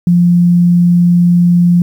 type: tone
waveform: sine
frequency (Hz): 174.61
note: F3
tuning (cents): 0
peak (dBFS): -5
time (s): 0.07-1.82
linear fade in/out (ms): 2
effects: 7-bit